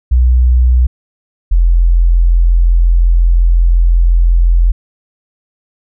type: tone pair in turn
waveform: sine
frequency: 61.5 / 42.81 Hz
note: B1 / F1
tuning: -7 / -34 cents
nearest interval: tritone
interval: 627 cents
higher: first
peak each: -5 dBFS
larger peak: neither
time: 0.11-0.87 / 1.51-4.72 s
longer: second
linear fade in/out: 10 ms
effects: none